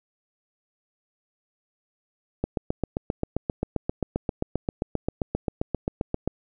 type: click train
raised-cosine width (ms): 2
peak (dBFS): -11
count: 30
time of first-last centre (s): 2.44-6.276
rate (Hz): 7.56
effects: none